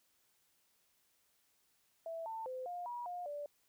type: tone with pitch steps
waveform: sine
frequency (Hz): 659 / 894 / 513 / 708 / 963 / 711 / 583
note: E5 / A5 / C5 / F5 / B5 / F5 / D5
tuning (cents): -1 / +27 / -34 / +23 / -44 / +31 / -13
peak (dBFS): -40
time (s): 2.06-3.46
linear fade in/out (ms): 2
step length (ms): 200
effects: white hiss -75 dBFS RMS until 3.68 s